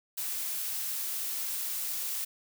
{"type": "noise", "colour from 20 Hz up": "blue", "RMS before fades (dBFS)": -34, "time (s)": [0.17, 2.25], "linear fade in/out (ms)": 10, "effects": []}